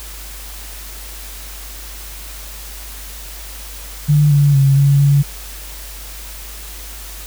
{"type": "tone with pitch steps", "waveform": "sine", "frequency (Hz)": [147.9, 143.3, 137.1, 140.2, 141.6], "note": ["D3", "D3", "C#3", "C#3", "C#3"], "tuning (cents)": [13, -42, -19, 20, 37], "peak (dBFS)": -8, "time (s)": [4.08, 5.23], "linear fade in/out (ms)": 20, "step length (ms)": 230, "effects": ["added 50 Hz sine -32 dBFS peak until 7.26 s", "white hiss -34 dBFS RMS until 7.26 s"]}